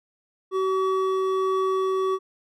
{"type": "tone pair together", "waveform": "triangle", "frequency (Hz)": [379.8, 1138], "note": ["F#4", "C#6"], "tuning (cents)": [45, 45], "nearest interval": "octave + perfect fifth", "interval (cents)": 1900, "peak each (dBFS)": [-20, -25], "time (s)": [0.51, 2.19], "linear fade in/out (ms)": 50, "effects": []}